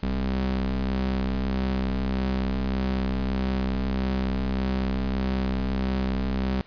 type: ring-modulated tone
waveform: 35% pulse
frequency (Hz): 65.41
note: C2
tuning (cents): 0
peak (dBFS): -19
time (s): 0.03-6.61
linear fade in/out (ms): 0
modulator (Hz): 130
effects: pink hiss -53 dBFS RMS until 6.66 s + resampled to 11025 Hz